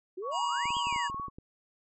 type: exponential two-way sweep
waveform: sine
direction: up then down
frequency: 349.2 to 3322 to 1653 Hz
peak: -35 dBFS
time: 0.17-1.08 s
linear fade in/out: 10 ms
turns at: 0.77 s
type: tone with vibrato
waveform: sine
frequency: 1108.7 Hz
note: C#6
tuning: in tune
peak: -34 dBFS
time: 0.22-1.3 s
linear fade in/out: 50 ms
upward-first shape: square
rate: 5.2 Hz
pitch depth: 20 cents each way
type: harmonic tone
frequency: 957 Hz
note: A#5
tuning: 45 cents sharp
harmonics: 1 / 3 / 5 / 7 / 8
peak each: -31 / -38 / -47 / -50 / -46 dBFS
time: 0.31-1.11 s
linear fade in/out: 50 ms
type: clicks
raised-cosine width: 3 ms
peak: -32 dBFS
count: 11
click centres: 0.656 / 0.705 / 0.768 / 0.87 / 0.926 / 0.961 / 1.099 / 1.145 / 1.198 / 1.283 / 1.385 s
effects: none